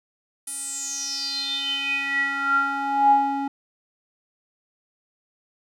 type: tone with band-pass filter sweep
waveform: square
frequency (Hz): 277.2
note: C#4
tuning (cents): 0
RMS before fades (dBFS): -24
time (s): 0.47-3.48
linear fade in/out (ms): 5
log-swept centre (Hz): 9800 to 580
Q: 9.5
effects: none